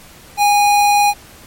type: tone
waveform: square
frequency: 821 Hz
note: G#5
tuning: 20 cents flat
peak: -10 dBFS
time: 0.37-1.14 s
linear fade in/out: 50 ms
effects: pink hiss -41 dBFS RMS until 1.46 s + MP3 64 kbps